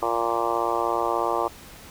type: harmonic tone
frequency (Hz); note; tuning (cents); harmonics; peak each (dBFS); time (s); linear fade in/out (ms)
116.6; A#2; +1; 3 / 4 / 5 / 6 / 7 / 8 / 9 / 10; -30 / -30 / -30 / -30 / -30 / -30 / -30 / -30; 0.02-1.48; 5
effects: pink hiss -45 dBFS RMS until 1.9 s